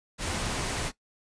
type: noise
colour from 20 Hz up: pink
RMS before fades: -31 dBFS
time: 0.18-0.92 s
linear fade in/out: 50 ms
effects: noise-tail reverb RT60 0.1 s tail -17 dB re dry + resampled to 22050 Hz